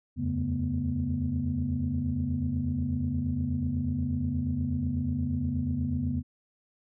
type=tone cluster; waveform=sine; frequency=80.7 / 89 / 138.9 / 217.3 / 244.7 Hz; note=E2 / F2 / C#3 / A3 / B3; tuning=-36 / +33 / +4 / -21 / -16 cents; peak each=-35 / -32 / -32 / -38 / -30 dBFS; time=0.16-6.23 s; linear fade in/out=50 ms; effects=tanh soft clip ceiling -17 dBFS